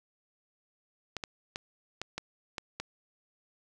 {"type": "clicks", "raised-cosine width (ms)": 0.2, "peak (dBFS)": -18, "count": 7, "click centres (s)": [1.167, 1.238, 1.559, 2.016, 2.18, 2.582, 2.8], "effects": []}